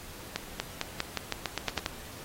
accelerating click train, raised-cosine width 0.2 ms, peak -11 dBFS, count 11, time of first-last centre 0.36-1.861 s, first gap 240 ms, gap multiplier 0.89, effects pink hiss -46 dBFS RMS until 2.24 s + AAC 48 kbps

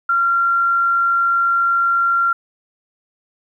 sine tone, 1377 Hz, F6, 25 cents flat, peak -13 dBFS, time 0.09-2.33 s, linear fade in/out 5 ms, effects 9-bit

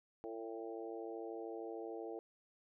harmonic tone with a mistuned harmonic, 113 Hz, A2, 47 cents sharp, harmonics 3 / 4 / 5 / 6 / 7, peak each -47 / -46 / -53 / -52 / -53 dBFS, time 0.24-2.19 s, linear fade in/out 0 ms, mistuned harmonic 6, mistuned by -19 cents, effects none

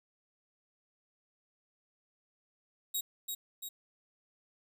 5% pulse tone with echo, 3799 Hz, A#7, 32 cents sharp, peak -24 dBFS, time 2.94-3.01 s, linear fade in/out 10 ms, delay 340 ms, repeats 2, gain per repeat -4 dB, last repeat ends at 3.69 s, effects none

